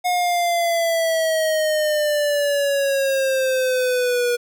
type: exponential sweep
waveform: square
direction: down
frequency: 722 to 480.6 Hz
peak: -18 dBFS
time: 0.04-4.37 s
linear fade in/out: 20 ms
effects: none